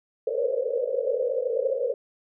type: band-pass noise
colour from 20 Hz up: white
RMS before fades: -26 dBFS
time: 0.27-1.94 s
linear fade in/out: 5 ms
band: 460 to 550 Hz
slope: 96 dB/octave
effects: none